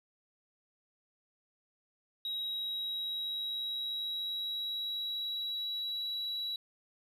triangle tone with pitch glide, 3829 to 3909 Hz, A#7 to B7, +46 to -19 cents, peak -32 dBFS, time 2.25-6.56 s, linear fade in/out 2 ms, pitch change +35 cents, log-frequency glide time 2.35-6.11 s, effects tanh soft clip ceiling -29 dBFS

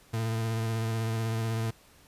40% pulse tone with vibrato, 112.6 Hz, A2, 40 cents sharp, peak -27 dBFS, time 0.13-1.71 s, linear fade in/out 10 ms, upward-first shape sine, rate 16 Hz, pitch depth 25 cents each way, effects pink hiss -58 dBFS RMS until 2.07 s + resampled to 32000 Hz

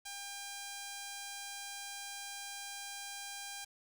5% pulse tone, 800 Hz, G5, 35 cents sharp, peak -31 dBFS, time 0.05-3.65 s, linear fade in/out 10 ms, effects 10-bit

